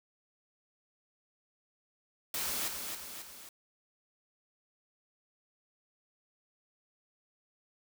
white noise with echo, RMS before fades -35 dBFS, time 2.34-2.68 s, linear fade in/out 2 ms, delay 270 ms, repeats 3, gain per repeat -5 dB, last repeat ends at 3.49 s, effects none

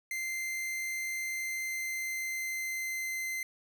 45% pulse tone with pitch glide, 2084 to 2071 Hz, C7 to C7, -7 to -18 cents, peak -33 dBFS, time 0.11-3.43 s, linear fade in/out 2 ms, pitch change -11 cents, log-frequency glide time 1.22-3.21 s, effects none

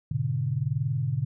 sine chord, G# diminished, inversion none, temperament equal with one note detuned, 103.83 / 123.47 / 144.81 Hz, G#2 / B2 / D3, 0 / 0 / -24 cents, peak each -32 / -28 / -28 dBFS, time 0.11-1.25 s, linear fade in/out 5 ms, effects none

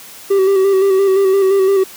triangle tone with vibrato, 387.4 Hz, G4, 20 cents flat, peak -7 dBFS, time 0.3-1.84 s, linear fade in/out 10 ms, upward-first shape square, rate 5.8 Hz, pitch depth 32 cents each way, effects white hiss -36 dBFS RMS until 1.96 s + high-pass 100 Hz 12 dB/octave

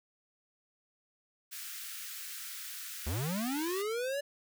white high-pass noise, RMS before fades -43 dBFS, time 1.51-3.83 s, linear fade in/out 20 ms, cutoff 1300 Hz, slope 48 dB/octave
square linear sweep, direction up, 65 to 580 Hz, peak -33 dBFS, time 3.06-4.21 s, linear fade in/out 10 ms
effects none

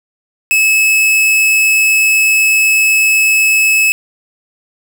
45% pulse tone, 2592 Hz, E7, 30 cents flat, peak -8 dBFS, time 0.51-3.92 s, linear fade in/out 0 ms, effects none

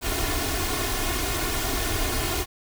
pink noise with comb filter, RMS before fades -26 dBFS, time 0.01-2.46 s, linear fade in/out 50 ms, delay 2.8 ms, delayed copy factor +0.75, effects none

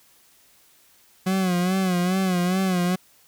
40% pulse tone with vibrato, 183.6 Hz, F#3, 13 cents flat, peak -19 dBFS, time 1.26-2.96 s, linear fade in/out 10 ms, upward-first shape sine, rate 2.4 Hz, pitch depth 73 cents each way, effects white hiss -57 dBFS RMS until 3.27 s

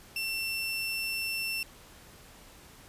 30% pulse tone, 2700 Hz, E7, 41 cents sharp, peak -28 dBFS, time 0.16-1.63 s, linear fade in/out 2 ms, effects pink hiss -53 dBFS RMS until 2.88 s + resampled to 32000 Hz

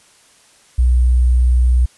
sine tone with sample-and-hold, 61.74 Hz, B1, in tune, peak -9 dBFS, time 0.78-1.86 s, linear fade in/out 10 ms, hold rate 8820 Hz, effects white hiss -50 dBFS RMS until 1.97 s + resampled to 24000 Hz

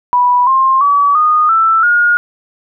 sine tone with pitch steps, 983 / 1059.7 / 1142.3 / 1231.4 / 1327.4 / 1430.9 Hz, B5 / C6 / D6 / D#6 / E6 / F6, -8 / +22 / -48 / -18 / +12 / +42 cents, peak -7 dBFS, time 0.13-2.17 s, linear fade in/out 0 ms, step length 340 ms, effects none

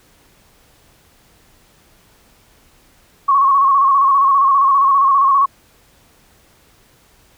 sine tone with vibrato, 1098 Hz, C#6, 17 cents flat, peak -9 dBFS, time 3.28-5.46 s, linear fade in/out 10 ms, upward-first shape square, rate 15 Hz, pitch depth 45 cents each way, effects pink hiss -52 dBFS RMS until 7.37 s

